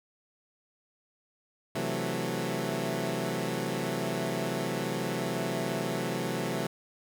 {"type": "chord", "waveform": "15% pulse", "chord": "F# half-diminished seventh", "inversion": "second", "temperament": "equal", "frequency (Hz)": [130.81, 164.81, 185, 220], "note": ["C3", "E3", "F#3", "A3"], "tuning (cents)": [0, 0, 0, 0], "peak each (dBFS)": -29, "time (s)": [1.75, 6.67], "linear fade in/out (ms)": 5, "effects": []}